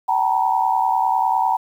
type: tone cluster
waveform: sine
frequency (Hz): 766 / 887 / 957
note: G5 / A5 / A#5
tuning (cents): -40 / +14 / +45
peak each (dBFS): -20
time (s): 0.08-1.57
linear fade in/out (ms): 10
effects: 8-bit